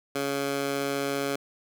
15% pulse tone with high-pass filter, 139.6 Hz, C#3, 13 cents sharp, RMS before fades -29 dBFS, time 0.15-1.36 s, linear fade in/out 5 ms, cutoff 310 Hz, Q 0.72, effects none

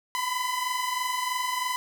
sawtooth tone pair together, 989.9 / 1013 Hz, B5 / B5, +4 / +44 cents, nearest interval unison, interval 40 cents, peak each -27 / -25 dBFS, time 0.15-1.76 s, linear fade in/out 0 ms, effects none

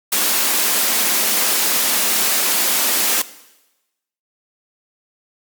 white high-pass noise, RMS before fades -17 dBFS, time 0.12-3.22 s, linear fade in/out 5 ms, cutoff 190 Hz, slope 96 dB/octave, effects noise-tail reverb RT60 1.0 s tail -17 dB re dry + Opus 48 kbps

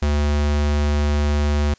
square tone, 73.42 Hz, D2, in tune, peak -17 dBFS, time 0.02-1.74 s, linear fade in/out 5 ms, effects white hiss -55 dBFS RMS until 1.78 s + resampled to 16000 Hz

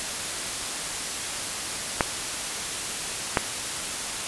clicks, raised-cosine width 0.5 ms, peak -3 dBFS, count 2, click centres 2.008 / 3.372 s, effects white hiss -30 dBFS RMS until 4.27 s + resampled to 24000 Hz

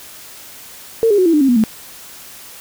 sine tone with pitch steps, 454 / 409.2 / 368.8 / 332.3 / 299.5 / 270 / 243.3 / 219.3 Hz, A#4 / G#4 / F#4 / E4 / D4 / C#4 / B3 / A3, -46 / -26 / -6 / +14 / +34 / -45 / -26 / -6 cents, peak -9 dBFS, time 1.03-1.638 s, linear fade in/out 0 ms, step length 76 ms, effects white hiss -37 dBFS RMS until 2.6 s

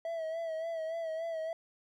triangle tone with vibrato, 652 Hz, E5, 19 cents flat, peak -32 dBFS, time 0.05-1.53 s, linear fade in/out 2 ms, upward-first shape sine, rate 3.5 Hz, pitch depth 47 cents each way, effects none

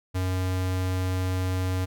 square tone, 92.5 Hz, F#2, in tune, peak -25 dBFS, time 0.14-1.86 s, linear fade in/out 20 ms, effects none

